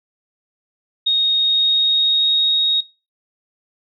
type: tone with pitch glide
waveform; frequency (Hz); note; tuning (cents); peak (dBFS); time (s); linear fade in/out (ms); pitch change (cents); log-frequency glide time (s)
sine; 3729 to 3757; A#7 to A#7; 0 to +13; -13; 1.06-2.81; 10; +13; 1.37-2.57
effects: noise-tail reverb RT60 0.3 s tail -22 dB re dry